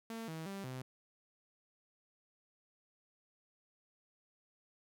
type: tone with pitch steps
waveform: sawtooth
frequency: 226.6 / 160.6 / 196.5 / 128.9 Hz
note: A#3 / E3 / G3 / C3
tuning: -49 / -45 / +4 / -26 cents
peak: -38 dBFS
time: 0.1-0.82 s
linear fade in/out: 2 ms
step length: 180 ms
effects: none